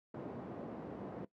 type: band-pass noise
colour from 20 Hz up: pink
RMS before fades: -45 dBFS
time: 0.14-1.25 s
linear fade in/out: 5 ms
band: 170 to 590 Hz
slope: 12 dB/octave
effects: noise-tail reverb RT60 0.1 s tail -17 dB re dry + high-pass 80 Hz 12 dB/octave